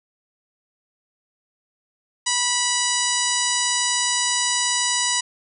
harmonic tone, 979 Hz, B5, 15 cents flat, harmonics 1 / 2 / 3 / 4 / 5 / 6 / 7 / 8 / 9, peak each -28 / -28 / -28 / -28 / -28 / -28 / -28 / -28 / -28 dBFS, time 2.26-5.21 s, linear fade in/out 10 ms, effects none

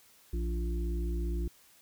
harmonic tone, 57.6 Hz, A#1, 20 cents flat, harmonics 1 / 3 / 5 / 6, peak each -30 / -42 / -46 / -41 dBFS, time 0.33-1.48 s, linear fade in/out 5 ms, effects white hiss -61 dBFS RMS until 1.81 s

